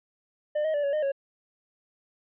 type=tone with pitch steps; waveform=triangle; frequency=600 / 629 / 582 / 562 / 611 / 552 Hz; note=D5 / D#5 / D5 / C#5 / D#5 / C#5; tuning=+37 / +19 / -16 / +24 / -32 / -7 cents; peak=-22 dBFS; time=0.55-1.12 s; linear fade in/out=10 ms; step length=95 ms; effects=resampled to 8000 Hz